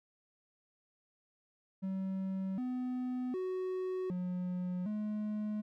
triangle tone with pitch steps, 190.8 / 251.7 / 371.3 / 180.5 / 211.7 Hz, G3 / B3 / F#4 / F#3 / G#3, -47 / +33 / +6 / -43 / +33 cents, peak -32 dBFS, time 1.82-5.62 s, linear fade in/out 20 ms, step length 760 ms, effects none

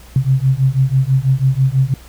sine beating tone pair, 130 / 136.1 Hz, C3 / C#3, -11 / -31 cents, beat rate 6.1 Hz, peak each -14 dBFS, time 0.16-1.94 s, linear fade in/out 2 ms, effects added 60 Hz sine -38 dBFS peak until 2.08 s + pink hiss -43 dBFS RMS until 2.08 s

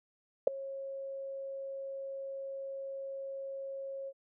sine tone with ADSR envelope, 544 Hz, C#5, 33 cents flat, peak -16 dBFS, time 0.47-4.13 s, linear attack 5 ms, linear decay 5 ms, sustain -22 dB, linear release 51 ms, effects none

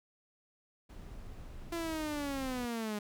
brown noise, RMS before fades -47 dBFS, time 0.89-2.66 s, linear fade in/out 10 ms
sawtooth linear sweep, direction down, 341.4 to 205.1 Hz, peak -31 dBFS, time 1.72-2.99 s, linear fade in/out 5 ms
effects none

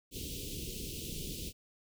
pink band-stop noise, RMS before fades -41 dBFS, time 0.11-1.53 s, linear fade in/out 50 ms, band 470 to 2700 Hz, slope 48 dB/octave, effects none

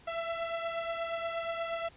sawtooth beating tone pair, 666 / 674.4 Hz, E5 / E5, +18 / +39 cents, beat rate 8.4 Hz, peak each -30 / -36 dBFS, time 0.07-1.89 s, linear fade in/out 10 ms, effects pink hiss -58 dBFS RMS until 1.96 s + resampled to 8000 Hz

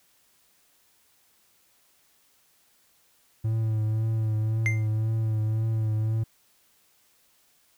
triangle tone with vibrato, 110 Hz, A2, in tune, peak -21 dBFS, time 3.44-6.24 s, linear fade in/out 10 ms, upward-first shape triangle, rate 1.9 Hz, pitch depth 36 cents each way
triangle tone with exponential decay, 2093 Hz, C7, in tune, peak -19 dBFS, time 4.66-4.87 s, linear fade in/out 0 ms, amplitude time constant 44 ms
effects white hiss -64 dBFS RMS until 7.77 s

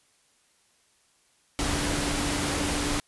sine tone in noise, 290.5 Hz, D4, 19 cents flat, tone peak -32 dBFS, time 1.59-3 s, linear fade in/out 0 ms, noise pink, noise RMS -28 dBFS, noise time 1.59-3 s, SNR -7 dB, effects white hiss -65 dBFS RMS until 3.07 s + resampled to 24000 Hz

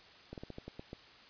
slowing click train, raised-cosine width 2 ms, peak -30 dBFS, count 8, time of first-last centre 0.33-0.931 s, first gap 48 ms, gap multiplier 1.19, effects white hiss -57 dBFS RMS until 1.29 s + resampled to 11025 Hz

